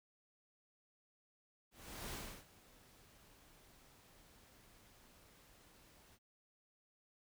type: noise with ADSR envelope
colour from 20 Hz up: pink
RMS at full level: -45 dBFS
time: 1.71-6.19 s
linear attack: 410 ms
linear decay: 320 ms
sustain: -20 dB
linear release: 47 ms
effects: none